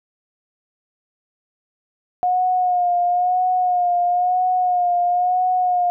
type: tone with vibrato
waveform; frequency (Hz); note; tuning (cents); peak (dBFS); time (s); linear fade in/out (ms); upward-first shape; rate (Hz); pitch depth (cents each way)
sine; 720; F#5; -47; -15; 2.23-5.9; 0; sine; 1; 36
effects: none